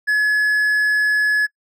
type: tone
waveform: triangle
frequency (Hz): 1700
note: G#6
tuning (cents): +40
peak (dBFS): -12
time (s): 0.07-1.47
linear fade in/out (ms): 20
effects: noise-tail reverb RT60 0.1 s tail -26 dB re dry